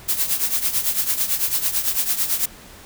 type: noise with tremolo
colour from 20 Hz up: blue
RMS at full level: -18 dBFS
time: 0.08-2.46 s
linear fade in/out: 10 ms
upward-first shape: triangle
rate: 9 Hz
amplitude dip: 80%
effects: pink hiss -43 dBFS RMS until 2.85 s